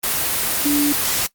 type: tone in noise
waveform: sine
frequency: 290 Hz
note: D4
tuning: 22 cents flat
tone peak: -15 dBFS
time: 0.65-0.93 s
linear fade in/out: 10 ms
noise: white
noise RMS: -20 dBFS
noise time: 0.03-1.27 s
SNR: +2 dB
effects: noise-tail reverb RT60 0.1 s tail -19 dB re dry + Opus 24 kbps